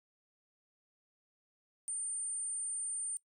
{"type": "tone", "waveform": "sine", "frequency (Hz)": 8970, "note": "C#9", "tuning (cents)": 19, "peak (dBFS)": -34, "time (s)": [1.88, 3.17], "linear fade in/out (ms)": 0, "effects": ["noise-tail reverb RT60 0.1 s tail -21 dB re dry", "tanh soft clip ceiling -30 dBFS"]}